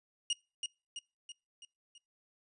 sawtooth tone with echo, 2867 Hz, F7, 45 cents sharp, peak -26 dBFS, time 0.3-0.33 s, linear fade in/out 2 ms, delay 330 ms, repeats 5, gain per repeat -5 dB, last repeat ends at 1.98 s, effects noise-tail reverb RT60 0.3 s tail -25 dB re dry + resampled to 22050 Hz

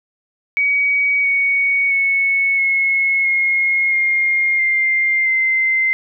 sine tone with pitch steps, 2260 / 2233 / 2206 / 2179 / 2153 / 2127 / 2101 / 2076 Hz, C#7 / C#7 / C#7 / C#7 / C7 / C7 / C7 / C7, +33 / +12 / -9 / -30 / +49 / +28 / +7 / -14 cents, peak -13 dBFS, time 0.57-5.93 s, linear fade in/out 0 ms, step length 670 ms, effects none

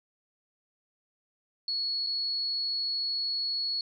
sine tone with dropouts, 4367 Hz, C#8, 27 cents flat, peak -28 dBFS, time 1.68-3.81 s, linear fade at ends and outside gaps 2 ms, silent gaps 2.065-2.069 s, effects none

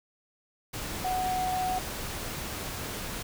sine tone in noise, 740 Hz, F#5, in tune, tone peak -27 dBFS, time 1.04-1.79 s, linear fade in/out 10 ms, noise pink, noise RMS -36 dBFS, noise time 0.73-3.23 s, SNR +6 dB, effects none

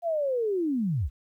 sine linear sweep, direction down, 698.5 to 49.38 Hz, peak -24 dBFS, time 0.02-1.1 s, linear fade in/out 50 ms, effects 11-bit

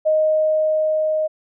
sine tone with level ramp, 622.3 Hz, D#5, in tune, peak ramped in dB -13 to -17 dBFS, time 0.05-1.28 s, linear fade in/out 20 ms, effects none

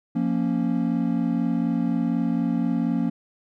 triangle chord, Bb minor, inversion second, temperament equal, 174.61 / 233.1 / 277.2 Hz, F3 / Bb3 / Db4, 0 / 0 / 0 cents, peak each -24 / -22 / -24 dBFS, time 0.15-3.1 s, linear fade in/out 10 ms, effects none

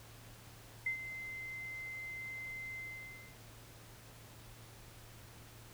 sine tone with ADSR envelope, 2072 Hz, C7, 17 cents flat, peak -31 dBFS, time 0.86-3.38 s, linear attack 5 ms, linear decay 100 ms, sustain -11 dB, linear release 600 ms, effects added 113 Hz sine -57 dBFS peak until 5.73 s + pink hiss -57 dBFS RMS until 5.73 s

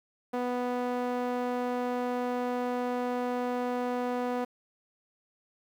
sawtooth tone with band-pass filter, 246.9 Hz, B3, in tune, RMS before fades -31 dBFS, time 0.33-4.45 s, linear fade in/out 10 ms, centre 620 Hz, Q 0.98, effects 9-bit

